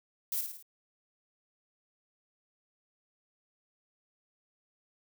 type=noise with echo; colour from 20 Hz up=violet; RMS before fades=-33 dBFS; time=0.32-0.41 s; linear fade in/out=2 ms; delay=54 ms; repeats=4; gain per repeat=-5 dB; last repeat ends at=0.626 s; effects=none